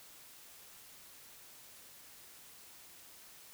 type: silence
effects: white hiss -56 dBFS RMS until 3.53 s